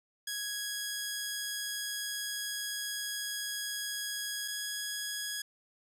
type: tone pair in turn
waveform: 10% pulse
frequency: 1661.2 / 1667.6 Hz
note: G#6 / G#6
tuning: 0 / +7 cents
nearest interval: unison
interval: 7 cents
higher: second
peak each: -26 dBFS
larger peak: neither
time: 0.27-4.48 / 4.48-5.42 s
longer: first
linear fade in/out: 5 ms
effects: none